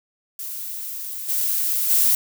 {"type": "noise with level steps", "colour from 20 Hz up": "violet", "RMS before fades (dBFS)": [-31, -22, -17], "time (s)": [0.39, 2.15], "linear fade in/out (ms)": 2, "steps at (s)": [1.28, 1.89], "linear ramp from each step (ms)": 20, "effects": []}